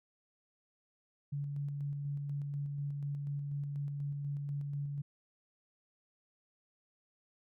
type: tone with tremolo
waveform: sine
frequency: 142.8 Hz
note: D3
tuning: 48 cents flat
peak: -34 dBFS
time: 1.32-5.02 s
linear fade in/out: 10 ms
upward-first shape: square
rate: 4.1 Hz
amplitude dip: 25%
effects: none